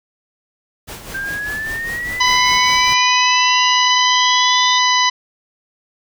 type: noise with tremolo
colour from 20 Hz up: pink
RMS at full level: -30 dBFS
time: 0.87-2.95 s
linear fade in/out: 20 ms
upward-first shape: sine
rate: 5 Hz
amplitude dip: 55%
type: exponential sweep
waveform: sine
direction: up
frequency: 1568 to 3664 Hz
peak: -21 dBFS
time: 1.14-4.79 s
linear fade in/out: 10 ms
type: harmonic tone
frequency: 998 Hz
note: B5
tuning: 18 cents sharp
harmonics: 1 / 2 / 3 / 4 / 5 / 6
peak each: -15 / -18 / -20 / -21 / -22 / -23 dBFS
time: 2.2-5.1 s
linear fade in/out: 10 ms
effects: none